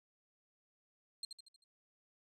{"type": "tone with echo", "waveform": "35% pulse", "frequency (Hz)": 4186, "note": "C8", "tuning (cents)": 0, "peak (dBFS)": -38, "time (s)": [1.23, 1.25], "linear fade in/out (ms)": 2, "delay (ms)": 78, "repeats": 5, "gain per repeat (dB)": -6, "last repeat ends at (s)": 1.64, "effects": ["resampled to 32000 Hz"]}